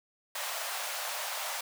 pink high-pass noise, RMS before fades -36 dBFS, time 0.35-1.61 s, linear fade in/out 5 ms, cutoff 590 Hz, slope 48 dB/octave, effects none

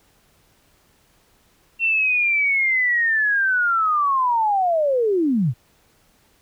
sine linear sweep, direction down, 2725 to 103.83 Hz, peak -16 dBFS, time 1.79-5.54 s, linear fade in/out 50 ms, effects pink hiss -59 dBFS RMS until 6.41 s

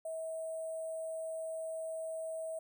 sine tone with sample-and-hold, 646 Hz, E5, 35 cents flat, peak -37 dBFS, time 0.05-2.59 s, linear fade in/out 5 ms, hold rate 8820 Hz, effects none

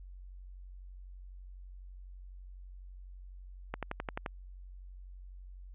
click train, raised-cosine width 0.5 ms, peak -20 dBFS, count 7, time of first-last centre 3.74-4.262 s, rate 11.5 Hz, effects added 46 Hz sine -46 dBFS peak until 5.74 s + resampled to 8000 Hz

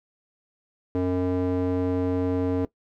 square tone with band-pass filter, 91.1 Hz, F#2, 26 cents flat, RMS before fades -24 dBFS, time 0.95-2.65 s, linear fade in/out 0 ms, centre 370 Hz, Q 3.4, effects noise-tail reverb RT60 0.1 s tail -18 dB re dry

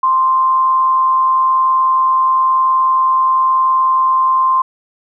sine tone with amplitude modulation, 1046.5 Hz, C6, in tune, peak -8 dBFS, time 0.03-4.62 s, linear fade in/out 5 ms, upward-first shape sine, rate 150 Hz, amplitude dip 30%, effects none

